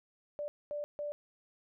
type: tone bursts at uneven times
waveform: sine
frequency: 587.3 Hz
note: D5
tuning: in tune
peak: -35 dBFS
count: 3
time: 0.39-0.48 / 0.71-0.84 / 0.99-1.12 s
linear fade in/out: 0 ms
effects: none